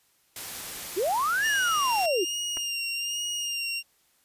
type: noise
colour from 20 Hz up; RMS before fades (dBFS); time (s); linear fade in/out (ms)
white; -37; 0.36-2.06; 2
type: linear two-way sweep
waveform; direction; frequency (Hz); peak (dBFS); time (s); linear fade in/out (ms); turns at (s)
sine; up then down; 317.6 to 1799 to 317.6; -23; 0.96-2.25; 20; 1.46
type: tone with vibrato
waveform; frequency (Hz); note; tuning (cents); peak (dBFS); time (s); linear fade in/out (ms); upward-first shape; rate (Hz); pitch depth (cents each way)
25% pulse; 2817; F7; +14; -25; 1.41-3.83; 50; sine; 1.2; 39
type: clicks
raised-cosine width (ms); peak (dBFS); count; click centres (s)
0.5; -25; 2; 2.57 / 2.573
effects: white hiss -66 dBFS RMS until 4.24 s + resampled to 32000 Hz